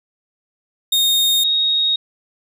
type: tone pair in turn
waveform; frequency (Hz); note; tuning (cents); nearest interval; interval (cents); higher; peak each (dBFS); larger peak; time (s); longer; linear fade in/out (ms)
40% pulse / sine; 3700 / 3752; A#7 / A#7; -14 / +11; unison; 25; second; -12 / -14; first; 0.92-1.44 / 1.44-1.96; neither; 5
effects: none